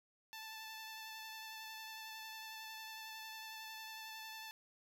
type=tone with vibrato; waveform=10% pulse; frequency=880 Hz; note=A5; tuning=in tune; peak=-39 dBFS; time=0.33-4.51 s; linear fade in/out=0 ms; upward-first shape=sine; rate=11 Hz; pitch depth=15 cents each way; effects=none